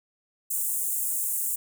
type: high-pass noise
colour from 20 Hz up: pink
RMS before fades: -28 dBFS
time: 0.5-1.56 s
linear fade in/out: 10 ms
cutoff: 7600 Hz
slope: 48 dB/octave
effects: none